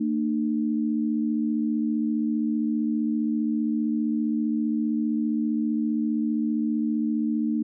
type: tone pair together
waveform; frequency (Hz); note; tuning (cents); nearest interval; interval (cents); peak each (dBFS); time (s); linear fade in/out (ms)
sine; 226.7 / 301.9; A#3 / D4; -48 / +48; perfect fourth; 496; -24 / -26; 0-7.63; 10
effects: none